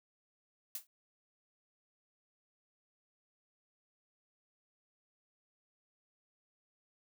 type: noise with exponential decay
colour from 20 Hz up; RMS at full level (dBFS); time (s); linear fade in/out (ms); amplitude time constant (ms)
blue; -36; 0.75-0.87; 2; 24
effects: none